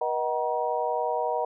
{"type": "tone cluster", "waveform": "sine", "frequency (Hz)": [481.2, 624, 755, 952], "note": ["B4", "D#5", "F#5", "A#5"], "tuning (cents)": [-45, 5, 35, 36], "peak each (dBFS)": -30, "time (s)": [0.01, 1.45], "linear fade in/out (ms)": 5, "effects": []}